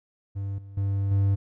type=tone with level steps; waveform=triangle; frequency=98.8 Hz; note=G2; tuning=14 cents sharp; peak=-26 / -38 / -21 / -17 dBFS; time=0.35-1.36 s; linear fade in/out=20 ms; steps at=0.58 / 0.77 / 1.11 s; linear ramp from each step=5 ms; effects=none